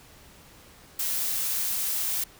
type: noise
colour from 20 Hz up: blue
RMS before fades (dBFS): -28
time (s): 0.99-2.24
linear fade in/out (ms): 5
effects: pink hiss -52 dBFS RMS until 2.39 s